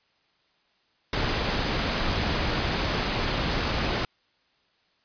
pink noise, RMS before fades -26 dBFS, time 1.13-4.05 s, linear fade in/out 2 ms, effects white hiss -67 dBFS RMS until 5.04 s + resampled to 11025 Hz

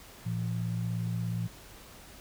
sine tone pair together, 114.3 / 171.26 Hz, A#2 / F3, -34 / -34 cents, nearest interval perfect fifth, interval 700 cents, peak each -31 / -34 dBFS, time 0.25-1.48 s, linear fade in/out 20 ms, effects added 50 Hz sine -60 dBFS peak until 2.2 s + pink hiss -51 dBFS RMS until 2.2 s

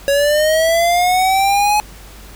square linear sweep, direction up, 554.4 to 846 Hz, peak -12 dBFS, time 0.08-1.8 s, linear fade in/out 0 ms, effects added 50 Hz sine -37 dBFS peak until 2.35 s + pink hiss -40 dBFS RMS until 2.35 s

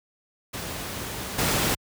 pink noise with level steps, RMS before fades -33 / -23 dBFS, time 0.53-1.75 s, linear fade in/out 10 ms, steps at 1.38 s, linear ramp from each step 10 ms, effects high-pass 60 Hz 12 dB/octave

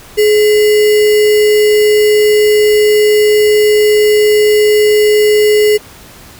sine tone with sample-and-hold, 422.8 Hz, G#4, 31 cents sharp, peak -5 dBFS, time 0.17-5.78 s, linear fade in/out 20 ms, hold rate 2450 Hz, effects pink hiss -36 dBFS RMS until 6.39 s

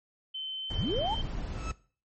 sine tone with pitch glide, 3074 to 3117 Hz, G7 to G7, -35 to -11 cents, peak -34 dBFS, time 0.34-1.22 s, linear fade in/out 10 ms, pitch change +24 cents, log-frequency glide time 0.59-1.09 s
brown noise, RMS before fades -35 dBFS, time 0.7-1.72 s, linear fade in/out 5 ms
sine linear sweep, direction up, 37.56 to 930 Hz, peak -28 dBFS, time 0.77-1.15 s, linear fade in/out 10 ms
30% pulse tone with exponential growth, 1305 Hz, E6, 18 cents flat, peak -33 dBFS, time 1.4-1.71 s, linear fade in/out 0 ms, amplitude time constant 66 ms
effects noise-tail reverb RT60 0.4 s tail -18 dB re dry + MP3 32 kbps

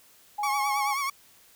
sine tone, 830.6 Hz, G#5, in tune, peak -27 dBFS, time 0.38-0.94 s, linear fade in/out 10 ms
30% pulse tone with vibrato, 1108.7 Hz, C#6, in tune, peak -24 dBFS, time 0.43-1.1 s, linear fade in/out 5 ms, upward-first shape triangle, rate 9.3 Hz, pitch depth 74 cents each way
effects white hiss -57 dBFS RMS until 1.55 s

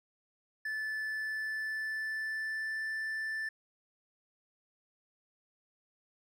triangle tone with pitch glide, 1745 to 1764.3 Hz, A6 to A6, -15 to +4 cents, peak -32 dBFS, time 0.65-3.49 s, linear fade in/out 5 ms, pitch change +19 cents, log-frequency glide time 1.06-2.88 s, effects none

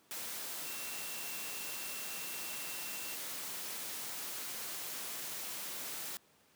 sine tone in noise, 2700 Hz, E7, 41 cents sharp, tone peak -49 dBFS, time 0.65-3.15 s, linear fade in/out 0 ms, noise white, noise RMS -42 dBFS, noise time 0.11-6.17 s, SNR -10 dB, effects pink hiss -67 dBFS RMS until 6.55 s + high-pass 150 Hz 12 dB/octave

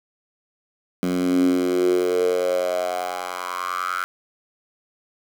10% pulse tone with high-pass filter sweep, 90.1 Hz, F#2, 45 cents flat, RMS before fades -22 dBFS, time 1.03-4.04 s, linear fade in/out 0 ms, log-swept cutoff 210 to 1400 Hz, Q 7.4, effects none

